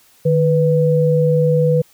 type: tone pair together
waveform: sine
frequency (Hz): 153.25 / 493.9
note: D#3 / B4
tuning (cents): -26 / 0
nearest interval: octave + minor sixth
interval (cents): 2026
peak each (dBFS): -14 / -14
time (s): 0.25-1.82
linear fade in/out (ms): 10
effects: white hiss -52 dBFS RMS until 1.93 s